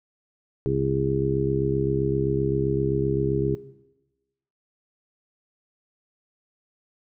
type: harmonic tone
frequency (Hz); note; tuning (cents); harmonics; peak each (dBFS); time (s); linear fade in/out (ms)
67.7; C#2; -40; 1 / 2 / 3 / 4 / 5 / 6; -34 / -25 / -34 / -33 / -28 / -26; 0.66-3.55; 0
effects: noise-tail reverb RT60 1.0 s tail -17 dB re dry